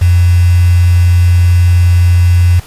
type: tone with quantisation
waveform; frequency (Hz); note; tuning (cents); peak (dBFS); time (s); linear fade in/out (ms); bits
sine; 88.1; F2; +16; -4; 0.01-2.6; 10; 4
effects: pink hiss -35 dBFS RMS until 2.66 s + resampled to 32000 Hz